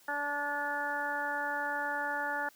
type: harmonic tone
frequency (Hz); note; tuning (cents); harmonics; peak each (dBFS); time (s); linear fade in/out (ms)
289.5; D4; -25; 1 / 2 / 3 / 4 / 5 / 6; -46 / -41 / -36 / -45 / -36 / -37; 0.08-2.49; 5
effects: white hiss -61 dBFS RMS until 2.55 s + high-pass 150 Hz 12 dB/octave